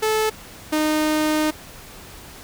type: tone pair in turn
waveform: sawtooth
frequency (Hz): 434.8 / 307.5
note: A4 / D#4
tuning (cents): -21 / -20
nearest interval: tritone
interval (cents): 599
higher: first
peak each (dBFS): -14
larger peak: neither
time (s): 0.02-0.3 / 0.72-1.51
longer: second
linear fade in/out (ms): 10
effects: pink hiss -41 dBFS RMS until 2.43 s